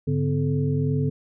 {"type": "tone cluster", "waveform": "sine", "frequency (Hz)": [102.1, 144.6, 254.2, 433], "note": ["G#2", "D3", "C4", "A4"], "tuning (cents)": [-29, -27, -50, -28], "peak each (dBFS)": [-28, -22, -28, -30], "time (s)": [0.07, 1.1], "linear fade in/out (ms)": 10, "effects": []}